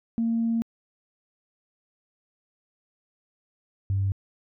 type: tone pair in turn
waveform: sine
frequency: 229.3 / 97.7 Hz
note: A#3 / G2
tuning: -28 / -5 cents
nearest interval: octave + minor third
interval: 1477 cents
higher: first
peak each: -21 dBFS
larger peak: neither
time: 0.18-0.62 / 3.9-4.12 s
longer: first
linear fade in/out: 0 ms
effects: tanh soft clip ceiling -17 dBFS